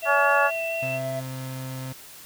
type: tone with vibrato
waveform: sine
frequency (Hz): 2700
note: E7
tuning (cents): +41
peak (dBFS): -29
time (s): 0.01-1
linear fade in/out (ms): 50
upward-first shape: sine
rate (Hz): 4.3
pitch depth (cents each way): 17
type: tone with pitch glide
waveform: triangle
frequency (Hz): 659.3 to 663.5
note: E5 to E5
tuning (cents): 0 to +11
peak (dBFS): -26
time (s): 0.02-1.21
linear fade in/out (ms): 20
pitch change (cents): +11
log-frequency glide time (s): 0.55-1.08
type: harmonic tone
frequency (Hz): 283.4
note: C#4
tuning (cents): +38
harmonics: 2 / 3 / 4 / 5 / 6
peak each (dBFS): -24 / -24 / -24 / -24 / -24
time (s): 0.05-0.51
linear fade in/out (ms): 50
type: tone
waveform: 35% pulse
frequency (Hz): 130.81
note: C3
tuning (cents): 0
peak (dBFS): -30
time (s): 0.82-1.93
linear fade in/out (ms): 10
effects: white hiss -45 dBFS RMS until 2.25 s